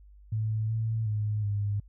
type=tone with pitch steps; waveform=sine; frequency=109.2 / 111.8 / 105.9 / 102.3 Hz; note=A2 / A2 / G#2 / G#2; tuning=-13 / +28 / +34 / -26 cents; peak=-26 dBFS; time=0.32-1.8 s; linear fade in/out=5 ms; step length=370 ms; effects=added 50 Hz sine -50 dBFS peak until 1.88 s